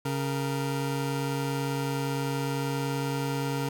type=tone pair together; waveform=25% pulse; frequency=138.42 / 465.6 Hz; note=C#3 / A#4; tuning=-2 / -2 cents; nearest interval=octave + major sixth; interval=2100 cents; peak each=-25 / -30 dBFS; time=0.05-3.69 s; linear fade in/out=5 ms; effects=none